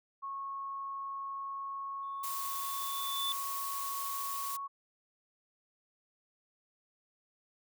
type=tone with pitch glide; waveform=sine; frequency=1097 to 1108.5 Hz; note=C#6 to C#6; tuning=-18 to 0 cents; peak=-37 dBFS; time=0.22-4.68 s; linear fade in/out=20 ms; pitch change=+18 cents; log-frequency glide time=1.32-4.45 s
type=tone with exponential growth; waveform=triangle; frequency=3500 Hz; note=A7; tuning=10 cents flat; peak=-30 dBFS; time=2.03-3.32 s; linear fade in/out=0 ms; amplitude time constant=280 ms
type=noise; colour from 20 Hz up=blue; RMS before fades=-40 dBFS; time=2.23-4.57 s; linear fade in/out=10 ms
effects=none